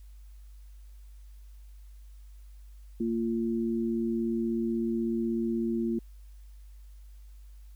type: tone pair together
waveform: sine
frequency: 229 / 345.4 Hz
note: A#3 / F4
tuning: -31 / -19 cents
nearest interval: perfect fifth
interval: 712 cents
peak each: -28 / -31 dBFS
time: 3-5.99 s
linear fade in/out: 5 ms
effects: added 50 Hz sine -46 dBFS peak until 7.75 s + white hiss -68 dBFS RMS until 7.75 s